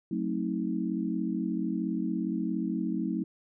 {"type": "chord", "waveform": "sine", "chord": "F# diminished seventh", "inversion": "none", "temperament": "just", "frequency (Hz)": [185, 222, 266.4, 319.7], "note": ["F#3", "A3", "C4", "Eb4"], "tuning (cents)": [0, 16, 31, 47], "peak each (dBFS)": [-33, -33, -35, -33], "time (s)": [0.11, 3.24], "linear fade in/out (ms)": 5, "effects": []}